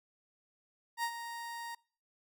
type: tone with ADSR envelope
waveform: 30% pulse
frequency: 934 Hz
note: A#5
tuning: 3 cents sharp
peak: -28 dBFS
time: 0.97-1.75 s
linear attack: 64 ms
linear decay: 69 ms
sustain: -10 dB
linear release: 6 ms
effects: noise-tail reverb RT60 0.5 s tail -26 dB re dry